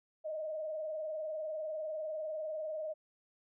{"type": "tone with vibrato", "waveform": "sine", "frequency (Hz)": 622.3, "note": "D#5", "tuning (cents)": 0, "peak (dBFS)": -36, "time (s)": [0.24, 2.94], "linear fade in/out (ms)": 20, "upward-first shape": "triangle", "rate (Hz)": 20, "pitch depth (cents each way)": 71, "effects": []}